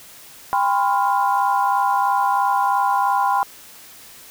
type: tone cluster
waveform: sine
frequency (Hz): 800 / 1007 / 1070 / 1403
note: G5 / B5 / C6 / F6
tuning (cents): +35 / +33 / +38 / +8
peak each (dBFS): -19 / -19 / -25 / -28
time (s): 0.53-3.43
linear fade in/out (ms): 0
effects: white hiss -43 dBFS RMS until 4.3 s